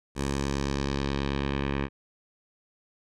10% pulse tone with low-pass filter sweep, 69.3 Hz, C#2, in tune, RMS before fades -29 dBFS, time 0.15-1.89 s, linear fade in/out 50 ms, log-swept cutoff 8700 to 2400 Hz, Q 1.5, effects none

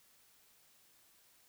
silence, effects white hiss -67 dBFS RMS until 1.48 s

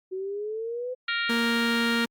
sine exponential sweep, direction up, 370 to 511 Hz, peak -29 dBFS, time 0.11-0.95 s, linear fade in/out 20 ms
harmonic tone, 466.2 Hz, A#4, in tune, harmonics 3 / 4 / 5 / 6 / 7 / 8 / 9, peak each -29 / -31 / -33 / -35 / -36 / -37 / -38 dBFS, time 1.08-2.05 s, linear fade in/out 5 ms
35% pulse tone, 233.1 Hz, A#3, in tune, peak -23 dBFS, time 1.29-2.06 s, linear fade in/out 10 ms
effects Opus 48 kbps

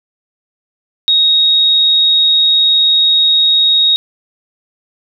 sine tone, 3761 Hz, A#7, 15 cents sharp, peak -7 dBFS, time 1.08-3.96 s, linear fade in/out 0 ms, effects none

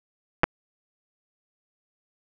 clicks, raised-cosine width 0.5 ms, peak -3 dBFS, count 2, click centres 0.434 / 0.44 s, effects none

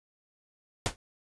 pink noise with exponential decay, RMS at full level -23 dBFS, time 0.86-0.96 s, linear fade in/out 0 ms, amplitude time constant 21 ms, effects resampled to 22050 Hz

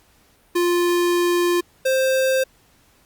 square tone pair in turn, 350 / 525.7 Hz, F4 / C5, +4 / +8 cents, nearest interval perfect fifth, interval 704 cents, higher second, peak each -17 / -17 dBFS, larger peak neither, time 0.55-1.61 / 1.85-2.44 s, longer first, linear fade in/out 10 ms, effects pink hiss -57 dBFS RMS until 3.05 s + Opus 48 kbps

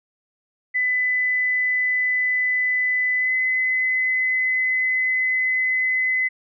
sine tone with pitch glide, 2003 to 2027 Hz, B6 to B6, +24 to +45 cents, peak -18 dBFS, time 0.74-6.29 s, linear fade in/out 20 ms, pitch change +21 cents, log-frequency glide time 3.18-3.33 s, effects none

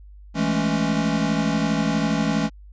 square chord, A major seventh, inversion second, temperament equal, 164.81 / 207.7 / 220 / 277.2 Hz, E3 / G#3 / A3 / C#4, 0 / 0 / 0 / 0 cents, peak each -26 dBFS, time 0.34-2.5 s, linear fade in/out 50 ms, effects added 50 Hz sine -41 dBFS peak until 2.72 s + resampled to 16000 Hz

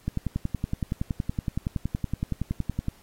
click train, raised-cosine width 5 ms, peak -14 dBFS, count 31, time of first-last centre 0.08-2.884 s, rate 10.7 Hz, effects pink hiss -57 dBFS RMS until 3.02 s + AAC 48 kbps

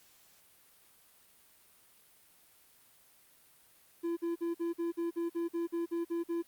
triangle tone bursts, 338.4 Hz, E4, 45 cents sharp, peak -29 dBFS, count 13, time 4.03-6.426 s, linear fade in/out 20 ms, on 140 ms, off 48 ms, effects white hiss -63 dBFS RMS until 6.47 s + Opus 48 kbps

